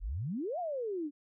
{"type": "exponential two-way sweep", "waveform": "sine", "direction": "up then down", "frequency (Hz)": [38.52, 740, 278.5], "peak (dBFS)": -33, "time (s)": [0, 1.11], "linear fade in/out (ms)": 50, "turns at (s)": 0.59, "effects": []}